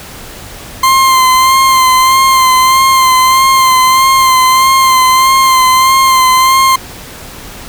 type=tone with vibrato; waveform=40% pulse; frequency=1046.5 Hz; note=C6; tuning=in tune; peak=-4 dBFS; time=0.83-6.76 s; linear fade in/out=5 ms; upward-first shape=sine; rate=1.6 Hz; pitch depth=29 cents each way; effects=pink hiss -29 dBFS RMS until 7.68 s